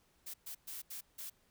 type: noise bursts at uneven times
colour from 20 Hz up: blue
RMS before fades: -45 dBFS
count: 5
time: 0.26-0.34 / 0.46-0.55 / 0.67-0.82 / 0.9-1.01 / 1.18-1.3 s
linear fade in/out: 10 ms
effects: pink hiss -72 dBFS RMS until 1.5 s